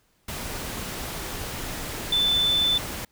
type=tone in noise; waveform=sine; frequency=3520 Hz; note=A7; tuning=in tune; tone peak=-19 dBFS; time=2.12-2.78 s; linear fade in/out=5 ms; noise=pink; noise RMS=-33 dBFS; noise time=0.28-3.05 s; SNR=+11 dB; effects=pink hiss -66 dBFS RMS until 3.11 s